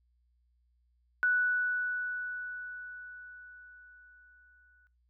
sine tone with exponential decay, 1480 Hz, F#6, in tune, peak -23 dBFS, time 1.23-4.87 s, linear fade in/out 0 ms, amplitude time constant 790 ms, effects noise-tail reverb RT60 0.2 s tail -19 dB re dry + added 60 Hz sine -68 dBFS peak until 5.09 s

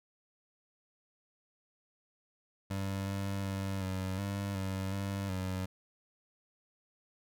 25% pulse tone with pitch steps, 97.4 / 98.4 / 97.3 / 94.1 / 99.6 / 95.7 / 98.6 / 93.5 Hz, G2 / G2 / G2 / F#2 / G2 / G2 / G2 / F#2, -11 / +7 / -12 / +30 / +28 / -41 / +11 / +19 cents, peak -30 dBFS, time 2.7-5.66 s, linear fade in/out 10 ms, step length 370 ms, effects none

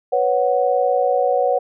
sine chord, B suspended second, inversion none, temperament equal, 493.9 / 554.4 / 740 Hz, B4 / C#5 / F#5, 0 / 0 / 0 cents, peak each -19 dBFS, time 0.12-1.59 s, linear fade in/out 10 ms, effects none

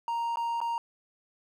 triangle tone with dropouts, 932.3 Hz, A#5, in tune, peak -26 dBFS, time 0.08-0.78 s, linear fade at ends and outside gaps 1 ms, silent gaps 0.358-0.371 / 0.604-0.614 s, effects none

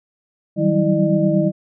sine tone cluster, 157.2 / 186.8 / 195.4 / 324.3 / 604 Hz, D#3 / F#3 / G3 / E4 / D5, +18 / +17 / -5 / -28 / +48 cents, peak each -20 dBFS, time 0.56-1.52 s, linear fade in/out 50 ms, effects none

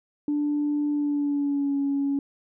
sine tone with pitch glide, 293.7 to 279.5 Hz, D4 to C#4, 0 to +14 cents, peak -21 dBFS, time 0.28-2.19 s, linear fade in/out 2 ms, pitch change -86 cents, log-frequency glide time 0.91-1.77 s, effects tanh soft clip ceiling -18 dBFS

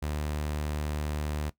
sawtooth tone, 75 Hz, D2, 37 cents sharp, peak -26 dBFS, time 0.02-1.5 s, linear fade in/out 10 ms, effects noise-tail reverb RT60 0.1 s tail -17 dB re dry

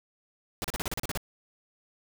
pink noise bursts, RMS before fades -32 dBFS, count 10, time 0.62-1.174 s, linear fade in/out 0 ms, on 23 ms, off 36 ms, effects none

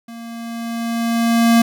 square tone with level ramp, 231.6 Hz, A#3, 11 cents flat, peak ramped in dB -33 to -9 dBFS, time 0.08-1.62 s, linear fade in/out 5 ms, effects none

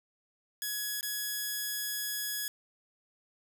5% pulse tone with dropouts, 1680 Hz, G#6, 19 cents sharp, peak -22 dBFS, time 0.62-2.48 s, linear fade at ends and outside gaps 1 ms, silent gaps 1.01-1.029 s, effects none

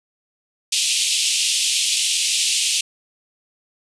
pink band-pass noise, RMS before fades -20 dBFS, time 0.72-2.81 s, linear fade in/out 5 ms, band 2600 to 9700 Hz, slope 48 dB/octave, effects none

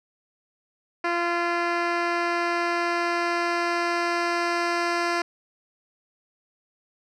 10% pulse tone with low-pass filter sweep, 344.5 Hz, F4, 24 cents flat, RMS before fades -25 dBFS, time 1.04-5.22 s, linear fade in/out 5 ms, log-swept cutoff 3000 to 5300 Hz, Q 0.85, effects none

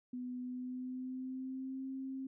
sine tone with pitch glide, 249.3 to 265.7 Hz, B3 to C4, +16 to +27 cents, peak -39 dBFS, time 0.13-2.27 s, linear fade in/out 5 ms, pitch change +111 cents, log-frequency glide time 0.4-1.87 s, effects none

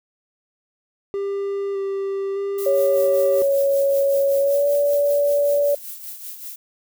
triangle tone with vibrato, 394.8 Hz, G4, 12 cents sharp, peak -20 dBFS, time 1.14-3.42 s, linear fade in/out 0 ms, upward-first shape square, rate 0.82 Hz, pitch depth 12 cents each way
violet noise with tremolo, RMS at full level -32 dBFS, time 2.58-6.56 s, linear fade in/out 5 ms, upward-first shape triangle, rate 5.2 Hz, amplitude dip 65%
sine tone with pitch glide, 554.4 to 574.6 Hz, C#5 to D5, 0 to -38 cents, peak -15 dBFS, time 2.66-5.75 s, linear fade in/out 5 ms, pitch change +62 cents, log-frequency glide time 4.4-4.68 s
effects none

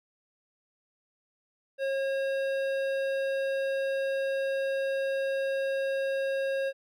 sine tone with hard clipping, 542 Hz, C#5, 39 cents flat, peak -29 dBFS, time 1.78-6.73 s, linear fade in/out 50 ms, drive 12 dB, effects none

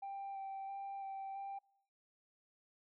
sine tone with vibrato, 784 Hz, G5, in tune, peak -40 dBFS, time 0.02-1.59 s, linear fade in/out 10 ms, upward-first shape square, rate 1.5 Hz, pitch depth 11 cents each way, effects noise-tail reverb RT60 0.7 s tail -26 dB re dry + tanh soft clip ceiling -40 dBFS

